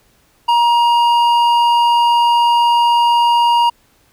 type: tone with hard clipping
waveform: sine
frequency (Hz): 946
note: A#5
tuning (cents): +25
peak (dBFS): -11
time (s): 0.48-3.7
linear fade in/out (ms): 10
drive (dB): 8
effects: pink hiss -55 dBFS RMS until 4.12 s